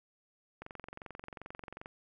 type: click train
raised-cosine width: 0.5 ms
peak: -29 dBFS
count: 29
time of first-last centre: 0.62-1.859 s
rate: 22.6 Hz
effects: none